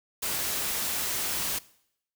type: noise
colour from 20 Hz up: white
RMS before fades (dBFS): -30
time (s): 0.22-1.59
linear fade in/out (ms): 10
effects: noise-tail reverb RT60 0.7 s tail -20 dB re dry